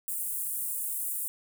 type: high-pass noise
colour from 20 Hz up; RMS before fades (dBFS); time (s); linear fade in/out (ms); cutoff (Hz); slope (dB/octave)
pink; -33; 0.08-1.28; 0; 8600; 48
effects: none